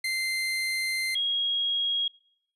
30% pulse / sine tone pair in turn, 2082 / 3287 Hz, C7 / G#7, -9 / -19 cents, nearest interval minor sixth, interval 790 cents, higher second, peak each -24 dBFS, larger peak neither, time 0.04-1.15 / 1.15-2.08 s, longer first, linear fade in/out 5 ms, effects noise-tail reverb RT60 0.7 s tail -24 dB re dry + resampled to 32000 Hz

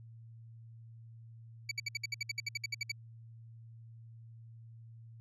25% pulse tone bursts, 2287 Hz, D7, 47 cents flat, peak -29 dBFS, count 15, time 1.69-2.918 s, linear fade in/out 5 ms, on 24 ms, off 62 ms, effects added 114 Hz sine -50 dBFS peak until 5.2 s + resampled to 24000 Hz

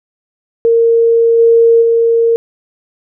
sine tone with level steps, 461.2 Hz, A#4, 19 cents flat, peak -6 / -4 / -7 dBFS, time 0.65-2.36 s, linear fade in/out 0 ms, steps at 1.38 / 1.81 s, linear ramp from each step 20 ms, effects none

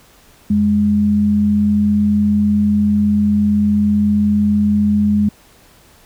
sine tone pair together, 87.25 / 207.7 Hz, F2 / G#3, -1 / 0 cents, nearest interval octave + minor third, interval 1501 cents, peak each -22 / -11 dBFS, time 0.5-5.29 s, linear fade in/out 5 ms, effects pink hiss -48 dBFS RMS until 6.05 s

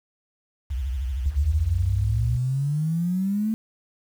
sine tone with vibrato, 65.41 Hz, C2, in tune, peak -24 dBFS, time 0.7-2.37 s, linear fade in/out 10 ms, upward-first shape triangle, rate 13 Hz, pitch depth 250 cents each way
sine exponential sweep, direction up, 69.3 to 223.9 Hz, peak -21 dBFS, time 1.26-3.54 s, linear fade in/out 0 ms
effects 8-bit

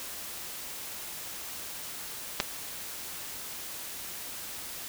clicks, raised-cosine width 0.2 ms, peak -7 / -15 dBFS, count 2, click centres 2.401 / 2.406 s, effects white hiss -40 dBFS RMS until 4.88 s

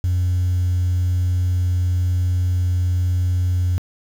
sine tone, 89.9 Hz, F#2, 49 cents flat, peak -14 dBFS, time 0.04-3.78 s, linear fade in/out 0 ms, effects tanh soft clip ceiling -14 dBFS + 7-bit

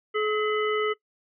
harmonic tone with a mistuned harmonic, 426.5 Hz, G#4, 46 cents sharp, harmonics 1 / 3 / 5 / 7, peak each -24 / -29 / -32 / -37 dBFS, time 0.14-0.94 s, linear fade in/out 20 ms, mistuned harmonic 5, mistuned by -87 cents, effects noise-tail reverb RT60 0.1 s tail -20 dB re dry

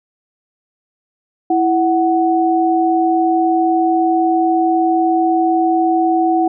sine tone pair together, 330.4 / 742.7 Hz, E4 / F#5, +4 / +6 cents, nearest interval octave + major second, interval 1402 cents, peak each -14 dBFS, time 1.5-6.48 s, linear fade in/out 5 ms, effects none

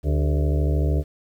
harmonic tone with a mistuned harmonic, 73.42 Hz, D2, in tune, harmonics 1 / 2 / 4 / 5 / 6 / 7 / 8 / 9, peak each -19 / -25 / -31 / -33 / -35 / -36 / -37 / -38 dBFS, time 0.03-1.04 s, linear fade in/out 50 ms, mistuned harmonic 5, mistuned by +95 cents, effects 9-bit

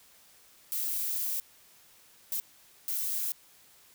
violet noise bursts at uneven times, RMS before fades -32 dBFS, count 3, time 0.72-1.4 / 2.32-2.4 / 2.88-3.32 s, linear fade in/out 0 ms, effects white hiss -59 dBFS RMS until 3.94 s

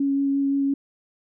sine tone with vibrato, 277.2 Hz, C#4, in tune, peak -19 dBFS, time 0-0.74 s, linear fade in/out 5 ms, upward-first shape sine, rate 5.8 Hz, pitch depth 9 cents each way, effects none

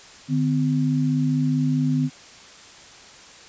sine tone pair together, 150.46 / 255.1 Hz, D3 / C4, +42 / -44 cents, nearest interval major sixth, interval 914 cents, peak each -21 dBFS, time 0.28-2.1 s, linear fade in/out 50 ms, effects white hiss -45 dBFS RMS until 3.48 s + resampled to 16000 Hz

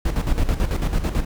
brown noise with tremolo, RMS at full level -18 dBFS, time 0.05-1.25 s, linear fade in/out 5 ms, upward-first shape square, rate 9.1 Hz, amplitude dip 65%, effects none

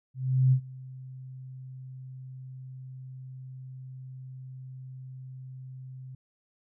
sine tone with ADSR envelope, 130 Hz, C3, 11 cents flat, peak -17 dBFS, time 0.14-6.15 s, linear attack 380 ms, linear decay 83 ms, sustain -23 dB, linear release 4 ms, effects none

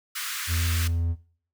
pink high-pass noise, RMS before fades -32 dBFS, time 0.15-0.88 s, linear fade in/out 10 ms, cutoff 1200 Hz, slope 48 dB/octave
triangle tone, 84.1 Hz, E2, 35 cents sharp, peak -21 dBFS, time 0.47-1.16 s, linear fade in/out 50 ms
effects noise-tail reverb RT60 0.5 s tail -18 dB re dry

